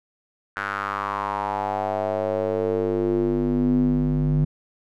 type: tone with band-pass filter sweep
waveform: square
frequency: 50 Hz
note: G1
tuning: 35 cents sharp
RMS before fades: -23 dBFS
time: 0.56-4.45 s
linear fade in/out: 10 ms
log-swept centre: 1500 to 170 Hz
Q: 4.5
effects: none